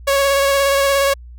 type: tone with vibrato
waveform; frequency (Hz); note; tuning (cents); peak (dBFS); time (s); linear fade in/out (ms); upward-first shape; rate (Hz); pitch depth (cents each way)
sawtooth; 554.4; C#5; 0; -9; 0.07-1.14; 10; square; 17; 15
effects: added 60 Hz sine -34 dBFS peak until 1.38 s